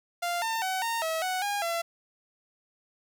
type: tone with pitch steps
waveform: sawtooth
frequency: 696 / 902 / 753 / 920 / 645 / 742 / 814 / 676 Hz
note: F5 / A5 / F#5 / A#5 / E5 / F#5 / G#5 / E5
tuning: -6 / +43 / +30 / -23 / -38 / +5 / -35 / +43 cents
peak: -24 dBFS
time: 0.22-1.82 s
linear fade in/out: 10 ms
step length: 200 ms
effects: 10-bit